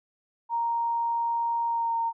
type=tone with pitch glide; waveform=sine; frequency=932.3 to 920.5 Hz; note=A#5 to A#5; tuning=0 to -22 cents; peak=-24 dBFS; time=0.49-2.13 s; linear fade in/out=50 ms; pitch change=-22 cents; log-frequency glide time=1.67-1.96 s; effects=none